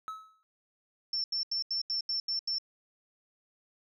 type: tone with exponential decay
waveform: triangle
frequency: 1292 Hz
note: E6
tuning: 35 cents flat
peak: -32 dBFS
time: 0.08-0.43 s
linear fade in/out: 0 ms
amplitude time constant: 76 ms
type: tone bursts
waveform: sine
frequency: 5390 Hz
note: E8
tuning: 38 cents sharp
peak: -29 dBFS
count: 8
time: 1.13-2.584 s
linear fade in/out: 2 ms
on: 110 ms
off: 82 ms
effects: none